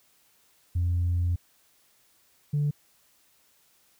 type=tone pair in turn; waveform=sine; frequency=87.31 / 146.37 Hz; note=F2 / D3; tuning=0 / -5 cents; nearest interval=major sixth; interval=895 cents; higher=second; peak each=-21 dBFS; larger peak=neither; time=0.75-1.36 / 2.53-2.71 s; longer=first; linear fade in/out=10 ms; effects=tanh soft clip ceiling -20 dBFS + white hiss -64 dBFS RMS until 3.99 s